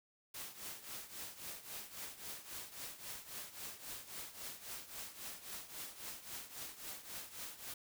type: noise with tremolo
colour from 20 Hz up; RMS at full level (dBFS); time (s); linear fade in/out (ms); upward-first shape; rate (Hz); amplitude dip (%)
white; -45; 0.34-7.74; 5; triangle; 3.7; 80
effects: none